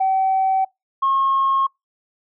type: tone pair in turn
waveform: sine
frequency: 765 / 1081.9 Hz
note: G5 / C#6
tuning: -42 / -42 cents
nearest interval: tritone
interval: 600 cents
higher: second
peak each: -14 dBFS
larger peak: neither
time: 0-0.65 / 1.02-1.67 s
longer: neither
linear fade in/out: 10 ms
effects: noise-tail reverb RT60 0.2 s tail -26 dB re dry + tanh soft clip ceiling -11 dBFS